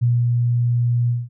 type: tone with ADSR envelope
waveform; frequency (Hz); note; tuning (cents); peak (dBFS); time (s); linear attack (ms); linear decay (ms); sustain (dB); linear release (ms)
sine; 120.2; B2; -46; -13; 0.01-1.29; 21; 220; -2; 200
effects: none